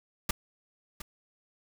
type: noise with echo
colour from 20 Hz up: pink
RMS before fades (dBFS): -27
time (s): 0.29-0.31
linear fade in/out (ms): 5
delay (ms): 710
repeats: 1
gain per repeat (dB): -13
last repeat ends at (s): 1.02
effects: none